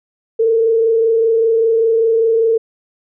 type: tone with frequency modulation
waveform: sine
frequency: 452.7 Hz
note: A4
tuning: 49 cents sharp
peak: -10 dBFS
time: 0.39-2.58 s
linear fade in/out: 10 ms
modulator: 25.1 Hz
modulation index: 0.42
effects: none